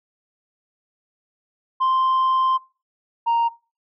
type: tone pair in turn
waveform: sine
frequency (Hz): 1045 / 931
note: C6 / A#5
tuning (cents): -2 / -2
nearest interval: major second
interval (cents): 200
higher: first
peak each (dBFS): -14 / -14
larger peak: neither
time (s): 1.8-2.58 / 3.26-3.49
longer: first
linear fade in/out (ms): 20
effects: noise-tail reverb RT60 0.3 s tail -20 dB re dry + tanh soft clip ceiling -15 dBFS